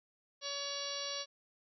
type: harmonic tone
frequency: 565 Hz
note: C#5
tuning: 33 cents sharp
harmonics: 1 / 2 / 3 / 4 / 5 / 6 / 7 / 8 / 9 / 10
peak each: -45 / -48 / -51 / -52 / -47 / -46 / -45 / -44 / -52 / -45 dBFS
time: 0.41-1.26 s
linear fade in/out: 50 ms
effects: none